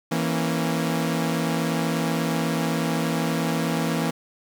sawtooth chord, A# diminished, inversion second, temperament equal with one note detuned, 164.81 / 233.1 / 273.5 Hz, E3 / A#3 / C#4, 0 / 0 / -23 cents, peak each -21 / -23 / -25 dBFS, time 0.11-4.11 s, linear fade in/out 10 ms, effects 9-bit

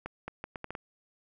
accelerating click train, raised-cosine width 0.5 ms, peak -22 dBFS, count 7, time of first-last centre 0.06-0.752 s, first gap 220 ms, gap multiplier 0.73, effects none

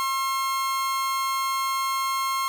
40% pulse tone pair together, 1072 / 1348.4 Hz, C6 / E6, +42 / +39 cents, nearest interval major third, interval 397 cents, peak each -23 / -35 dBFS, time 0-2.48 s, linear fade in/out 0 ms, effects none

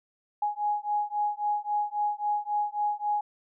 sine beating tone pair, 830.6 / 834.3 Hz, G#5 / G#5, 0 / +8 cents, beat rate 3.7 Hz, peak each -29 dBFS, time 0.42-3.21 s, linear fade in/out 5 ms, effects none

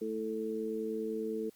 harmonic tone, 110 Hz, A2, in tune, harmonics 2 / 3 / 4, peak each -39 / -40 / -35 dBFS, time 0.01-1.5 s, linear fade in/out 10 ms, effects white hiss -65 dBFS RMS until 1.55 s + Opus 48 kbps

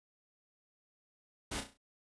pink noise with echo, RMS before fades -38 dBFS, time 1.51-1.61 s, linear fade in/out 10 ms, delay 33 ms, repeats 5, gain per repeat -7 dB, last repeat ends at 1.775 s, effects resampled to 24000 Hz

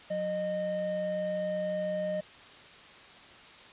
triangle tone pair together, 182.5 / 613.9 Hz, F#3 / D#5, -24 / -23 cents, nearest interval octave + major sixth, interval 2101 cents, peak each -36 / -28 dBFS, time 0.1-2.21 s, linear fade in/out 10 ms, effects white hiss -51 dBFS RMS until 3.72 s + resampled to 8000 Hz

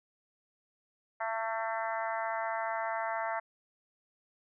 harmonic tone, 224.4 Hz, A3, 34 cents sharp, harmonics 3 / 4 / 5 / 6 / 7 / 8 / 9, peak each -36 / -36 / -41 / -41 / -43 / -43 / -44 dBFS, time 1.2-3.4 s, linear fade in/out 10 ms, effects none

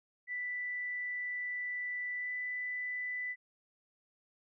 sine tone with pitch glide, 1978 to 1990.6 Hz, B6 to B6, +2 to +13 cents, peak -35 dBFS, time 0.27-3.36 s, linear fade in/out 50 ms, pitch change +11 cents, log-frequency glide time 2.17-2.31 s, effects none

